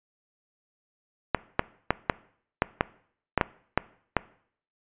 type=clicks; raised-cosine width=0.5 ms; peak=-5 dBFS; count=10; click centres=1.347 / 1.594 / 1.906 / 2.098 / 2.621 / 2.809 / 3.377 / 3.412 / 3.776 / 4.167 s; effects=noise-tail reverb RT60 0.6 s tail -20 dB re dry + resampled to 8000 Hz